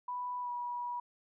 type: tone with pitch glide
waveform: sine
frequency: 987.8 to 970.3 Hz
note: B5 to B5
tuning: 0 to -31 cents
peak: -35 dBFS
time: 0.08-1 s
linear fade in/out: 5 ms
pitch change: -31 cents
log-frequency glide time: 0.41-0.5 s
effects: none